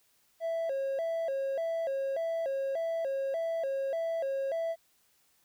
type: tone with vibrato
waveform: triangle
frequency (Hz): 599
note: D5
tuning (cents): +34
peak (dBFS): -27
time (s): 0.4-4.76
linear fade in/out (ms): 50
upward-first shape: square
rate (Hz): 1.7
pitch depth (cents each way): 170
effects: tanh soft clip ceiling -23 dBFS + white hiss -69 dBFS RMS until 5.44 s